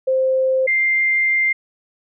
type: tone pair in turn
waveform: sine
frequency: 523.3 / 2098 Hz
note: C5 / C7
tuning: 0 / +4 cents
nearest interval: 2 octaves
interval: 2404 cents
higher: second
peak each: -14 dBFS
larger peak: neither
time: 0.07-0.67 / 0.67-1.53 s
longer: second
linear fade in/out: 10 ms
effects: none